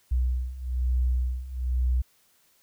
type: beating tone pair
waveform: sine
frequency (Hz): 61.74 / 62.84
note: B1 / B1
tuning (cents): 0 / +31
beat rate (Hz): 1.1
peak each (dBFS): -28 / -25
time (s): 0.11-2.02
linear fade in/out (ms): 10
effects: white hiss -64 dBFS RMS until 2.62 s